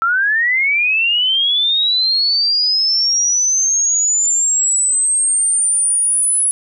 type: linear sweep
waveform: sine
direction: up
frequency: 1318.5 to 10270 Hz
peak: -12 dBFS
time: 0.02-6.51 s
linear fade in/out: 0 ms
effects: none